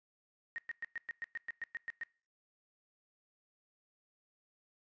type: tone bursts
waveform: sine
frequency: 1861 Hz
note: A#6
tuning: 3 cents flat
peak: -37 dBFS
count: 12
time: 0.56-2.034 s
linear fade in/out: 0 ms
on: 22 ms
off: 110 ms
effects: noise-tail reverb RT60 0.4 s tail -23 dB re dry + resampled to 16000 Hz